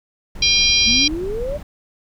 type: noise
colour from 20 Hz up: brown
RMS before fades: -30 dBFS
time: 0.35-1.63 s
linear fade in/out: 5 ms
type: harmonic tone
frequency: 802 Hz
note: G5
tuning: 39 cents sharp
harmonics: 3 / 4 / 5 / 6 / 7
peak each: -19 / -19 / -19 / -19 / -19 dBFS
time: 0.42-1.08 s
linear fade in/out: 5 ms
type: exponential sweep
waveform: sine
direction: up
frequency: 220 to 607 Hz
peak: -22 dBFS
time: 0.86-1.58 s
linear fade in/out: 20 ms
effects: none